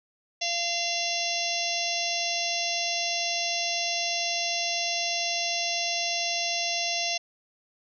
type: harmonic tone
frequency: 687 Hz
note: F5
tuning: 29 cents flat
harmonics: 1 / 3 / 4 / 5 / 6 / 7 / 8 / 9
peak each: -33 / -37 / -32 / -35 / -36 / -37 / -33 / -34 dBFS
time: 0.41-7.18 s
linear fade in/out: 10 ms
effects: none